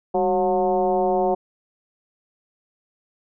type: tone with frequency modulation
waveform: sine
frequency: 550 Hz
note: C#5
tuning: 14 cents flat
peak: -17 dBFS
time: 0.14-1.35 s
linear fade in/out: 10 ms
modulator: 176 Hz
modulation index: 1.6
effects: none